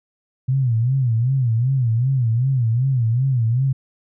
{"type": "tone with vibrato", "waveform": "sine", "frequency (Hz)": 123.47, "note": "B2", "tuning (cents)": 0, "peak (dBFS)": -15, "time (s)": [0.48, 3.73], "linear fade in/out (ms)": 10, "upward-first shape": "sine", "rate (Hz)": 2.6, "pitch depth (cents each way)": 170, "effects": []}